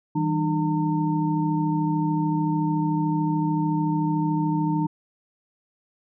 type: tone cluster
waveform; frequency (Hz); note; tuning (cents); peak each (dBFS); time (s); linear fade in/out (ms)
sine; 161.2 / 194.8 / 303 / 910; E3 / G3 / D#4 / A#5; -38 / -11 / -46 / -42; -24 / -32 / -24 / -29; 0.15-4.87; 10
effects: none